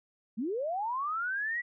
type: linear sweep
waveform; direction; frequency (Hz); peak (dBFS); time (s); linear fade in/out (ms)
sine; up; 196 to 1969; -30; 0.37-1.62; 20
effects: none